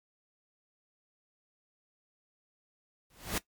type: noise with exponential growth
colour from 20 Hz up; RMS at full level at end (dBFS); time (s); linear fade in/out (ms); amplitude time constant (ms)
pink; -28; 3.1-3.38; 2; 60
effects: noise-tail reverb RT60 0.1 s tail -17 dB re dry + MP3 96 kbps